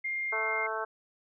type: tone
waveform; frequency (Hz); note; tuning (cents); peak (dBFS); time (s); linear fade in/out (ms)
sine; 2115; C7; +18; -30; 0.04-0.67; 10
type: harmonic tone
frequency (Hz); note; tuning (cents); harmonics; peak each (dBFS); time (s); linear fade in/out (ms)
220; A3; 0; 2 / 3 / 4 / 5 / 6 / 7; -38 / -38 / -38 / -38 / -38 / -38; 0.32-0.85; 10
effects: none